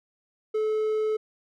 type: tone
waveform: triangle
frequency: 432.4 Hz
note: A4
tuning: 30 cents flat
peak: -21 dBFS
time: 0.54-1.17 s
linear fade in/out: 10 ms
effects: none